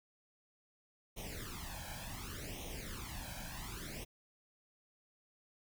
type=noise with flanger; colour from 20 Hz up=pink; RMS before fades=-45 dBFS; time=1.16-4.05 s; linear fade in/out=20 ms; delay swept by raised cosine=0.32 to 1.27 ms; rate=0.68 Hz; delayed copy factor=+0.85; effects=none